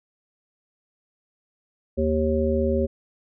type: harmonic tone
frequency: 77.9 Hz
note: D#2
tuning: 3 cents sharp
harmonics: 1 / 3 / 5 / 7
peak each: -25 / -25 / -25 / -25 dBFS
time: 1.97-2.87 s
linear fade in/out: 20 ms
effects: none